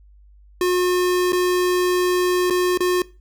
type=tone with dropouts; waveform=square; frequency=360 Hz; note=F#4; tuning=47 cents flat; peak=-17 dBFS; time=0.61-3.02 s; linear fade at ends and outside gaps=2 ms; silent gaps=1.322-1.33 / 2.5-2.506 / 2.775-2.805 s; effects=noise-tail reverb RT60 0.3 s tail -20 dB re dry + added 50 Hz sine -46 dBFS peak until 3.2 s